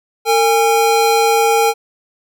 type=tone pair together; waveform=square; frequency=454.3 / 817.5 Hz; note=A#4 / G#5; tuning=-45 / -28 cents; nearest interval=minor seventh; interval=1017 cents; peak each=-14 dBFS; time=0.25-1.74 s; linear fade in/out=50 ms; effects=none